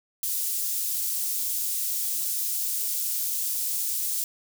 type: high-pass noise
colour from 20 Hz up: white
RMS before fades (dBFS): -28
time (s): 0.23-4.24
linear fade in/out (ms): 2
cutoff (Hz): 6600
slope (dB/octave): 12
effects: none